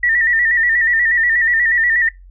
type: tone with vibrato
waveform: sine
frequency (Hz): 1872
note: A#6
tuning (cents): +7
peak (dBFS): -12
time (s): 0.03-2.09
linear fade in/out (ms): 5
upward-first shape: square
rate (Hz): 8.3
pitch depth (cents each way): 60
effects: noise-tail reverb RT60 0.2 s tail -23 dB re dry + added 45 Hz sine -38 dBFS peak until 2.3 s